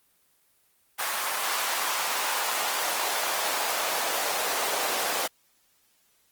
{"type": "noise with high-pass filter sweep", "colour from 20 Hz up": "pink", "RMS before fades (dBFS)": -28, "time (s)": [0.98, 5.28], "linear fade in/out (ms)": 20, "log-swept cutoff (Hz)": [990, 580], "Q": 1.4, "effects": ["white hiss -66 dBFS RMS until 6.31 s", "Opus 24 kbps"]}